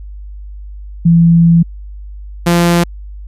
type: tone pair in turn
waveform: sine / sawtooth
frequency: 168.2 / 172.23 Hz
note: E3 / F3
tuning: +35 / -24 cents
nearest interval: unison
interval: 41 cents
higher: second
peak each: -4 dBFS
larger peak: neither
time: 1.05-1.63 / 2.46-2.84 s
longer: first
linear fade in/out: 10 ms
effects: added 50 Hz sine -26 dBFS peak until 3.27 s + resampled to 32000 Hz